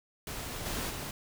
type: noise with level steps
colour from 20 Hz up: pink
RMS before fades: -39 / -35 / -39 dBFS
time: 0.27-1.11 s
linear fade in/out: 2 ms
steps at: 0.65 / 0.89 s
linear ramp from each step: 20 ms
effects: none